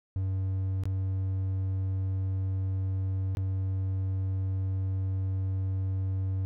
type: tone with dropouts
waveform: triangle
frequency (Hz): 95.2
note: F#2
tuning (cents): +50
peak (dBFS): -25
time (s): 0.16-6.45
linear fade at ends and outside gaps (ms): 0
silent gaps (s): 0.836-0.855 / 3.35-3.371
effects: none